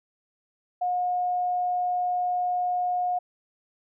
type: tone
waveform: sine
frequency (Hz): 720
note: F#5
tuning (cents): -47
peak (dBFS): -23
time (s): 0.81-3.19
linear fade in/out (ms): 10
effects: none